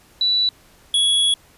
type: tone pair in turn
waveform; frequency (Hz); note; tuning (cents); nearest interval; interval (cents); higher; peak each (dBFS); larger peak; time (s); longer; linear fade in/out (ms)
sine / square; 3951 / 3357; B7 / G#7; 0 / +18; minor third; 282; first; -15; neither; 0.21-0.49 / 0.94-1.34; second; 2
effects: pink hiss -52 dBFS RMS until 1.57 s + resampled to 32000 Hz